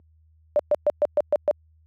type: tone bursts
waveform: sine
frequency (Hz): 592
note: D5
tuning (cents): +14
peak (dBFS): -15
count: 7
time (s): 0.56-1.511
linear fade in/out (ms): 0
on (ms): 33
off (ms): 120
effects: added 79 Hz sine -32 dBFS peak until 1.86 s + high-pass 300 Hz 12 dB/octave